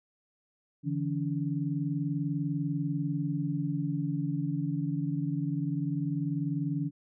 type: tone cluster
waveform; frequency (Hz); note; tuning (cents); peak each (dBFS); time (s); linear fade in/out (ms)
sine; 145.6 / 165.8 / 284.6; D3 / E3 / C#4; -15 / +10 / +46; -32 / -33 / -33; 0.83-6.91; 50
effects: none